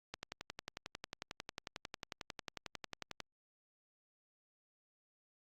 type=click train; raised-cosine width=0.2 ms; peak=-24 dBFS; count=35; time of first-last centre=0.14-3.203 s; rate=11.1 Hz; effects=Opus 48 kbps